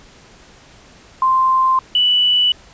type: tone pair in turn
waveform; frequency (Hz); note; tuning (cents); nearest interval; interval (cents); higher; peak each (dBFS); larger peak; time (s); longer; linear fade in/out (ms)
sine; 1045 / 2964; C6 / F#7; -2 / +2; octave + tritone; 1804; second; -11; neither; 1.22-1.79 / 1.95-2.52; neither; 2
effects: pink hiss -45 dBFS RMS until 2.73 s + resampled to 16000 Hz